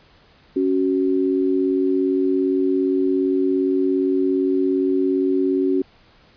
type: tone pair together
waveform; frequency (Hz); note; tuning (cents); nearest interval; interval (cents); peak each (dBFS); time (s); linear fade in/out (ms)
sine; 277.2 / 374.6; C#4 / F#4; 0 / +21; perfect fourth; 521; -19; 0.56-5.82; 5
effects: pink hiss -53 dBFS RMS until 6.36 s + resampled to 11025 Hz